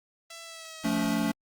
5% pulse tone with pitch glide, 666 to 638.5 Hz, E5 to D#5, +18 to +45 cents, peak -30 dBFS, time 0.3-1.14 s, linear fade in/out 5 ms, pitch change -73 cents, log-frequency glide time 0.43-0.79 s
square chord, F augmented, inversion none, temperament equal with one note detuned, 174.61 / 220 / 283.8 Hz, F3 / A3 / C#4, 0 / 0 / +41 cents, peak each -34 / -29 / -30 dBFS, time 0.84-1.32 s, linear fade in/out 10 ms
effects Opus 32 kbps

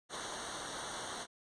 pink noise with comb filter, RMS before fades -42 dBFS, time 0.09-1.27 s, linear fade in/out 50 ms, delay 0.4 ms, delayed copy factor -0.9, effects resampled to 22050 Hz

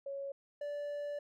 sine / triangle tone pair in turn, 554.4 / 581.4 Hz, C#5 / D5, 0 / -18 cents, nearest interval minor second, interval 82 cents, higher second, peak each -38 / -35 dBFS, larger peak second, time 0.06-0.32 / 0.61-1.19 s, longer second, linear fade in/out 5 ms, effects none

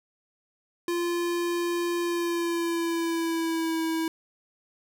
square tone with pitch glide, 346 to 324.7 Hz, F4 to E4, -16 to -26 cents, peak -26 dBFS, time 0.88-4.08 s, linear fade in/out 2 ms, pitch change -110 cents, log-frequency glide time 2.01-3.82 s, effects none

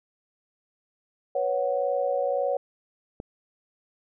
sine chord, B suspended second, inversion none, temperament just, 493.9 / 555.6 / 740.8 Hz, B4 / C#5 / F#5, 0 / +4 / +2 cents, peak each -29 / -25 / -30 dBFS, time 1.35-2.57 s, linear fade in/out 5 ms
click, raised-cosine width 2 ms, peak -22 dBFS, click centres 3.201 s
effects none

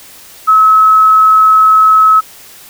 sine tone, 1289 Hz, E6, 39 cents flat, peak -3 dBFS, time 0.47-2.21 s, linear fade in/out 20 ms, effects white hiss -36 dBFS RMS until 2.69 s

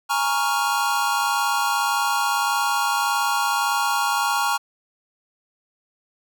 square chord, Bb minor seventh, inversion third, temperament equal, 830.6 / 932.3 / 1108.7 / 1396.9 Hz, Ab5 / Bb5 / Db6 / F6, 0 / 0 / 0 / 0 cents, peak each -26 dBFS, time 0.09-4.58 s, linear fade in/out 20 ms, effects none

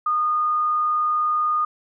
sine tone, 1226 Hz, D#6, 26 cents flat, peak -18 dBFS, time 0.06-1.65 s, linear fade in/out 5 ms, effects none

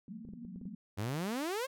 pink band-pass noise, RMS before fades -46 dBFS, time 0.08-0.75 s, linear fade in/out 2 ms, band 170 to 240 Hz, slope 96 dB/octave
clicks, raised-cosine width 3 ms, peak -39 dBFS, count 7, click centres 0.251 / 0.288 / 0.336 / 0.45 / 0.56 / 0.614 / 0.655 s
sawtooth exponential sweep, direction up, 94.2 to 554.4 Hz, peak -30 dBFS, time 0.97-1.67 s, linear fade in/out 20 ms
effects none

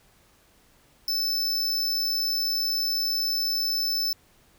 square tone, 5274 Hz, E8, in tune, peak -24 dBFS, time 1.08-4.13 s, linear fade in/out 2 ms, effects pink hiss -60 dBFS RMS until 4.58 s

